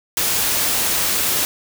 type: noise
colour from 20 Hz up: white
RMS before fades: -19 dBFS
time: 0.17-1.45 s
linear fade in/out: 0 ms
effects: none